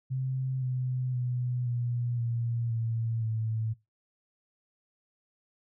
sine tone with pitch steps, 130.81 / 127.31 / 123.9 / 120.58 / 117.35 / 114.21 / 111.15 Hz, C3 / C3 / B2 / B2 / A#2 / A#2 / A2, 0 / -47 / +6 / -41 / +12 / -35 / +18 cents, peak -28 dBFS, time 0.1-3.74 s, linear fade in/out 20 ms, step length 520 ms, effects noise-tail reverb RT60 0.2 s tail -18 dB re dry

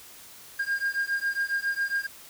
triangle beating tone pair, 1609 / 1616.3 Hz, G6 / G#6, +45 / -47 cents, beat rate 7.3 Hz, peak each -27 dBFS, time 0.59-2.07 s, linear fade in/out 10 ms, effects white hiss -48 dBFS RMS until 2.29 s

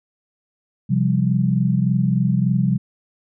sine chord, C suspended fourth, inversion none, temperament equal with one note detuned, 130.81 / 172.61 / 196 Hz, C3 / F3 / G3, 0 / -20 / 0 cents, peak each -19 / -20 / -20 dBFS, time 0.89-2.78 s, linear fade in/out 20 ms, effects none

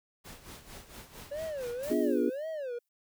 pink noise with tremolo, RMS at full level -46 dBFS, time 0.24-1.95 s, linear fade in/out 20 ms, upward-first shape sine, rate 4.4 Hz, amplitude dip 70%
triangle tone with vibrato, 554.4 Hz, C#5, in tune, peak -32 dBFS, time 1.31-2.79 s, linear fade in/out 10 ms, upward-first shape sine, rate 1.9 Hz, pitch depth 260 cents each way
blue noise with exponential decay, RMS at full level -44 dBFS, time 1.83-2.89 s, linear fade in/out 2 ms, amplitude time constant 230 ms
sine chord, B diminished seventh, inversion none, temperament equal, 246.9 / 293.7 / 349.2 / 415.3 Hz, B3 / D4 / F4 / Ab4, 0 / 0 / 0 / 0 cents, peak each -31 dBFS, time 1.9-2.3 s, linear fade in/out 10 ms
effects none

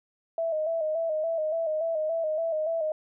sine tone with vibrato, 640 Hz, D#5, 49 cents sharp, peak -25 dBFS, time 0.38-2.92 s, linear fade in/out 2 ms, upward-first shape square, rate 3.5 Hz, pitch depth 55 cents each way, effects none

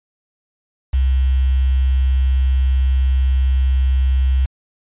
sine tone with quantisation, 65.4 Hz, C2, in tune, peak -12 dBFS, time 0.93-4.46 s, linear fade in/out 10 ms, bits 6, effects resampled to 8000 Hz

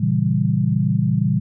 sine chord, A# diminished seventh, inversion none, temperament equal, 116.54 / 138.59 / 164.81 / 196 Hz, A#2 / C#3 / E3 / G3, 0 / 0 / 0 / 0 cents, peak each -21 dBFS, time 0-1.4 s, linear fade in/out 10 ms, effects none

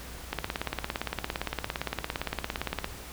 click train, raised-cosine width 0.3 ms, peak -13 dBFS, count 45, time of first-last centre 0.33-2.844 s, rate 17.5 Hz, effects added 60 Hz sine -44 dBFS peak until 3.12 s + pink hiss -44 dBFS RMS until 3.12 s

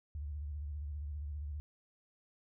sine tone with vibrato, 73.42 Hz, D2, in tune, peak -38 dBFS, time 0.15-1.6 s, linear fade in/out 0 ms, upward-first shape square, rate 15 Hz, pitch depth 83 cents each way, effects none

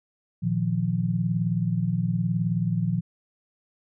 sine chord, Bb suspended fourth, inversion none, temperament equal, 116.54 / 155.56 / 174.61 Hz, Bb2 / Eb3 / F3, 0 / 0 / 0 cents, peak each -27 / -28 / -25 dBFS, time 0.42-3.01 s, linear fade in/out 20 ms, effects none

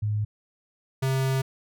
sine / square tone pair in turn, 105.6 / 133.05 Hz, G#2 / C3, +29 / +29 cents, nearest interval major third, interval 400 cents, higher second, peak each -23 dBFS, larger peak neither, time 0.02-0.25 / 1.02-1.42 s, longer second, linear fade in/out 10 ms, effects none

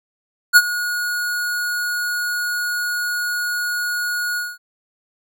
square tone with ADSR envelope, 1448 Hz, F#6, 38 cents flat, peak -5 dBFS, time 0.53-4.58 s, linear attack 34 ms, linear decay 47 ms, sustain -16 dB, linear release 210 ms, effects none

